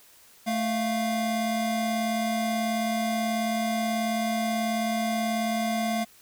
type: tone pair together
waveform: square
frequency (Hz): 220 / 698.5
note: A3 / F5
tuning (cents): 0 / 0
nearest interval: octave + minor sixth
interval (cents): 2000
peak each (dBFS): -28 / -29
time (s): 0.46-6.05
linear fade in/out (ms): 20
effects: white hiss -55 dBFS RMS until 6.21 s